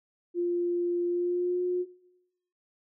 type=tone with pitch glide; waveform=sine; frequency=349.2 to 359.4 Hz; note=F4 to F4; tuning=0 to +50 cents; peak=-25 dBFS; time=0.34-1.86 s; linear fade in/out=50 ms; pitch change=+50 cents; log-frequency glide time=1.07-1.63 s; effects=noise-tail reverb RT60 0.9 s tail -20 dB re dry